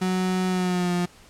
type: tone with pitch glide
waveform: 35% pulse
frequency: 185 to 176.65 Hz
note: F#3 to F3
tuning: 0 to +20 cents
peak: -20 dBFS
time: 0.01-1.06 s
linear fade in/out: 10 ms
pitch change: -80 cents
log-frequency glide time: 0.48-0.93 s
effects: pink hiss -51 dBFS RMS until 1.29 s + low-pass 10000 Hz 12 dB/octave